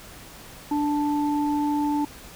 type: tone pair together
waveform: sine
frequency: 293.7 / 880 Hz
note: D4 / A5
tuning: 0 / 0 cents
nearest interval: octave + perfect fifth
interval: 1900 cents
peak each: -22 / -27 dBFS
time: 0.71-2.05 s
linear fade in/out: 5 ms
effects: pink hiss -44 dBFS RMS until 2.35 s